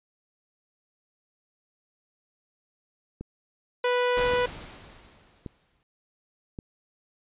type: click train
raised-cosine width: 3 ms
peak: -23 dBFS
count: 4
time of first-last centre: 3.21-6.588 s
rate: 0.888 Hz
type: tone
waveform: sawtooth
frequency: 492.8 Hz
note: B4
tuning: 4 cents flat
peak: -18 dBFS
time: 3.84-4.46 s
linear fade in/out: 5 ms
type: noise with exponential decay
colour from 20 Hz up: pink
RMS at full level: -32 dBFS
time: 4.17-5.83 s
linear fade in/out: 1 ms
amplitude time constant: 360 ms
effects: resampled to 8000 Hz